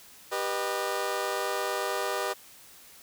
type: chord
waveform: 20% pulse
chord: G augmented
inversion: none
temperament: just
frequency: 392 / 490 / 612.5 Hz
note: G4 / B4 / D#5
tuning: 0 / -14 / -27 cents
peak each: -28 dBFS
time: 0.31-2.34 s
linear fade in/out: 20 ms
effects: white hiss -52 dBFS RMS until 3.02 s